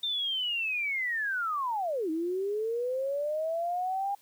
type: linear two-way sweep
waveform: sine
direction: down then up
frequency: 3626 to 310.1 to 810 Hz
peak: -28 dBFS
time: 0.03-4.15 s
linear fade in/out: 5 ms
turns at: 2.1 s
effects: white hiss -62 dBFS RMS until 4.21 s